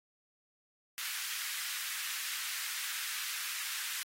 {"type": "high-pass noise", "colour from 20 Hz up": "pink", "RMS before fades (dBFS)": -39, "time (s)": [0.98, 4.03], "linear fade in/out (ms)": 0, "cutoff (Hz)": 1500, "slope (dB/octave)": 24, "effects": ["AAC 48 kbps"]}